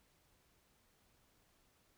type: silence
effects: pink hiss -73 dBFS RMS until 1.97 s